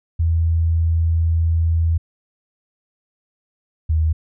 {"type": "tone pair in turn", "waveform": "sine", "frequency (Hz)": [82.41, 79.2], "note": ["E2", "D#2"], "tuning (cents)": [0, 31], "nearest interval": "minor second", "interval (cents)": 69, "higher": "first", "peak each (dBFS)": -14, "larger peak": "neither", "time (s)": [[0.19, 1.98], [3.89, 4.13]], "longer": "first", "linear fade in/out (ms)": 10, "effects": []}